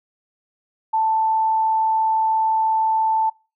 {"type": "tone", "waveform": "sine", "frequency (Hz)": 883, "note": "A5", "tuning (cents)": 6, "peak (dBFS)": -16, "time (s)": [0.93, 3.3], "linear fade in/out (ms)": 10, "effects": ["noise-tail reverb RT60 0.3 s tail -23 dB re dry"]}